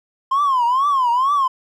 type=tone with vibrato; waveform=triangle; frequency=1046.5 Hz; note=C6; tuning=in tune; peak=-11 dBFS; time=0.31-1.48 s; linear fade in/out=10 ms; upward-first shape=triangle; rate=2.2 Hz; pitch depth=210 cents each way; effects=tanh soft clip ceiling -10 dBFS